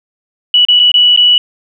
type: tone with dropouts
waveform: sine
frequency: 2946 Hz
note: F#7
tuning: 8 cents flat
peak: -4 dBFS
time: 0.54-1.38 s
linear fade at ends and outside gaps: 2 ms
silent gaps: 0.651-0.685 / 0.794-0.798 / 0.917-0.941 / 1.163-1.174 s
effects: none